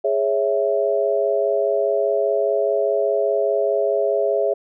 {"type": "chord", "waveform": "sine", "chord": "C# minor", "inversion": "second", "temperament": "equal", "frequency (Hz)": [415.3, 554.4, 659.3], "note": ["G#4", "C#5", "E5"], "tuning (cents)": [0, 0, 0], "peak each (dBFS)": -21, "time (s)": [0.04, 4.54], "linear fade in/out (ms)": 10, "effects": []}